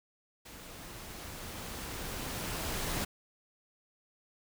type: noise with level ramp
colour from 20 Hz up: pink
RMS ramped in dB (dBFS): -49 to -34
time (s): 0.45-3.05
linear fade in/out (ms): 10
effects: none